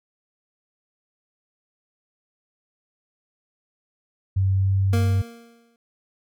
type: tone with pitch glide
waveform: sine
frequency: 96 to 96.89 Hz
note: G2 to G2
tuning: -36 to -20 cents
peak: -17 dBFS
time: 4.36-5.22 s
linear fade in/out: 10 ms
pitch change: +16 cents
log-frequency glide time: 4.57-4.71 s
type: tone with exponential decay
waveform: 25% pulse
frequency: 233.1 Hz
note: A#3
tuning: in tune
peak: -19 dBFS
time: 4.93-5.76 s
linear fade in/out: 2 ms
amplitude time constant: 180 ms
effects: none